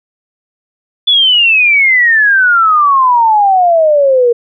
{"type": "exponential sweep", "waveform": "sine", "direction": "down", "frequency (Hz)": [3479, 466.2], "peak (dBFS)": -5, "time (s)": [1.07, 4.33], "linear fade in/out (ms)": 10, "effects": []}